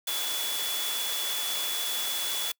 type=tone in noise; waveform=sine; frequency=3424 Hz; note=A7; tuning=48 cents flat; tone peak=-32 dBFS; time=0.07-2.52 s; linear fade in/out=5 ms; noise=white; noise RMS=-32 dBFS; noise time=0.07-2.52 s; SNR=-3 dB; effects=noise-tail reverb RT60 0.1 s tail -26 dB re dry + high-pass 400 Hz 12 dB/octave

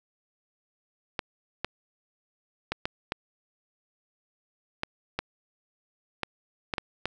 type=clicks; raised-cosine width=0.3 ms; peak=-12 dBFS; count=11; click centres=1.192 / 1.646 / 2.72 / 2.855 / 3.121 / 4.834 / 5.19 / 6.233 / 6.738 / 6.782 / 7.056 s; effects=none

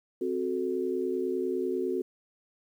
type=chord; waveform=sine; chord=F# diminished; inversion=second; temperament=equal; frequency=261.6 / 370 / 440 Hz; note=C4 / F#4 / A4; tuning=0 / 0 / 0 cents; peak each=-34 / -29 / -34 dBFS; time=0.21-2.02 s; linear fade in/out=5 ms; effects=10-bit

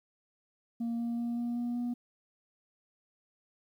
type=tone with pitch steps; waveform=sine; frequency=233.1 / 234.9 / 236.6 / 238.4 / 240.2 / 242 Hz; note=A#3 / A#3 / A#3 / A#3 / B3 / B3; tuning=0 / +13 / +26 / +39 / -48 / -35 cents; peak=-28 dBFS; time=0.8-1.94 s; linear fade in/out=10 ms; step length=190 ms; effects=tanh soft clip ceiling -30 dBFS + 11-bit

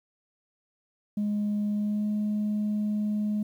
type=tone with pitch glide; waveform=sine; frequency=207.7 to 210.1 Hz; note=G#3 to G#3; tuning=0 to +20 cents; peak=-23 dBFS; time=1.17-3.43 s; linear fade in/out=5 ms; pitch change=+20 cents; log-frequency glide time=1.73-2.08 s; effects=tanh soft clip ceiling -23 dBFS + 10-bit

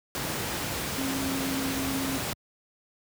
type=tone in noise; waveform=sine; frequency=268.8 Hz; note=C4; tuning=47 cents sharp; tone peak=-30 dBFS; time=0.98-2.18 s; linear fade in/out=0 ms; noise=pink; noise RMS=-31 dBFS; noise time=0.15-2.33 s; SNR=-2 dB; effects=high-pass 80 Hz 12 dB/octave

